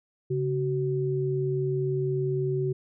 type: tone pair together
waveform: sine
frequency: 138.19 / 375.8 Hz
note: C#3 / F#4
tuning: -5 / +27 cents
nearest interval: octave + perfect fourth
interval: 1732 cents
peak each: -27 dBFS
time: 0.3-2.73 s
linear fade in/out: 10 ms
effects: none